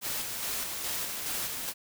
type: noise with tremolo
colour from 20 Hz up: white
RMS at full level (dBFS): -33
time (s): 0.01-1.74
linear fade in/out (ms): 50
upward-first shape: square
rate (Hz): 2.4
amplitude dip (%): 30
effects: none